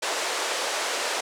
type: band-pass noise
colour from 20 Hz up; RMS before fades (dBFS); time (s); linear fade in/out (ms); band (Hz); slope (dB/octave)
pink; -28; 0.02-1.21; 10; 440 to 8700; 24
effects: none